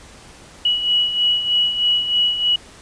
sine beating tone pair, 2925 / 2928.2 Hz, F#7 / F#7, -21 / -19 cents, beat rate 3.2 Hz, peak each -23 / -16 dBFS, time 0.65-2.56 s, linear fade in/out 5 ms, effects pink hiss -43 dBFS RMS until 2.81 s + resampled to 22050 Hz

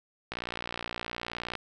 click train, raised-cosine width 0.3 ms, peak -18 dBFS, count 74, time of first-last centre 0.32-1.553 s, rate 59.2 Hz, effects none

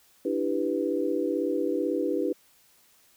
sine chord, E minor seventh, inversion third, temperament equal, 293.7 / 329.6 / 392 / 493.9 Hz, D4 / E4 / G4 / B4, 0 / 0 / 0 / 0 cents, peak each -30 dBFS, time 0.25-2.33 s, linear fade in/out 5 ms, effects white hiss -61 dBFS RMS until 3.16 s

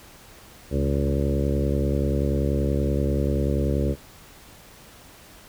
harmonic tone with a mistuned harmonic, 70.4 Hz, C#2, 27 cents sharp, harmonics 1 / 2 / 3 / 4 / 5 / 6 / 7 / 8, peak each -24 / -27 / -29 / -30 / -31 / -32 / -32 / -33 dBFS, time 0.7-3.96 s, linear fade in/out 50 ms, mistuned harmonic 2, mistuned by -49 cents, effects pink hiss -48 dBFS RMS until 5.48 s

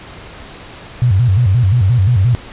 sine tone with vibrato, 107.9 Hz, A2, 33 cents flat, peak -8 dBFS, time 1.02-2.35 s, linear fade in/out 0 ms, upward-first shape square, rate 5.7 Hz, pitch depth 220 cents each way, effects pink hiss -34 dBFS RMS until 2.52 s + resampled to 8000 Hz

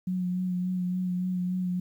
sine tone with vibrato, 181.8 Hz, F#3, 30 cents flat, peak -26 dBFS, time 0.07-1.8 s, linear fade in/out 5 ms, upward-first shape sine, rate 3.5 Hz, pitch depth 23 cents each way, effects 10-bit

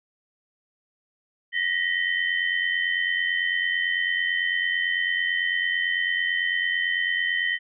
sine tone cluster, 1869 / 1958 / 3076 Hz, A#6 / B6 / G7, +4 / -15 / -33 cents, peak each -25 / -26 / -30 dBFS, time 1.52-7.59 s, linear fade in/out 50 ms, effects none

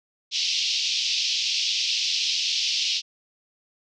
white band-pass noise, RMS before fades -25 dBFS, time 0.31-3.02 s, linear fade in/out 50 ms, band 2600 to 5600 Hz, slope 48 dB/octave, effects none

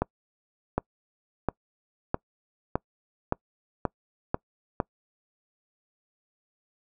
accelerating click train, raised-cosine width 1 ms, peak -10 dBFS, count 9, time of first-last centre 0.02-4.802 s, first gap 760 ms, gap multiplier 0.93, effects noise-tail reverb RT60 0.1 s tail -26 dB re dry

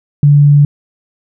sine tone, 144.8 Hz, D3, 24 cents flat, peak -3 dBFS, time 0.23-0.65 s, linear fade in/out 2 ms, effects none

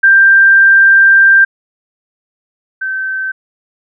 sine tone pair in turn, 1580 / 1543.9 Hz, G6 / G6, +13 / -27 cents, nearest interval unison, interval 40 cents, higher first, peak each -3 / -15 dBFS, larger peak first, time 0.03-1.45 / 2.81-3.32 s, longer first, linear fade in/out 10 ms, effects none

